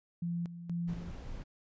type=tone with tremolo; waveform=sine; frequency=171.4 Hz; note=F3; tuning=32 cents flat; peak=-32 dBFS; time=0.22-1.11 s; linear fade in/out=5 ms; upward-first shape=square; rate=2.1 Hz; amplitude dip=70%
type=noise; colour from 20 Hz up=brown; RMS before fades=-43 dBFS; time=0.87-1.44 s; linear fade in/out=20 ms
effects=resampled to 16000 Hz